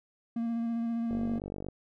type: tone with vibrato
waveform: triangle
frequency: 231.6 Hz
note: A#3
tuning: 11 cents flat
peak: -27 dBFS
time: 0.36-1.39 s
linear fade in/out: 5 ms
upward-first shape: square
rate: 15 Hz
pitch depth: 13 cents each way
type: click train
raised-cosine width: 2 ms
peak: -25 dBFS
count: 29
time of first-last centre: 1.11-1.686 s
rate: 48.6 Hz
effects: none